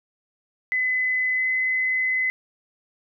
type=tone with pitch glide; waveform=sine; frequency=2018 to 2031 Hz; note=B6 to B6; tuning=+37 to +48 cents; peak=-20 dBFS; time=0.72-2.3 s; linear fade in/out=0 ms; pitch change=+11 cents; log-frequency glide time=1.36-1.44 s; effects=none